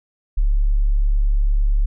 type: tone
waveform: sine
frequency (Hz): 35.56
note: C#1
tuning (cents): +45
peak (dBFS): -13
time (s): 0.37-1.86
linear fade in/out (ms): 10
effects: none